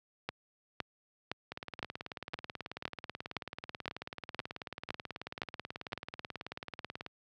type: two click trains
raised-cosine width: 0.3 ms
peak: -24 / -18 dBFS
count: 103 / 12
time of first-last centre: 1.52-7.063 / 0.29-5.931 s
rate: 18.4 / 1.95 Hz
effects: high-pass 80 Hz 12 dB/octave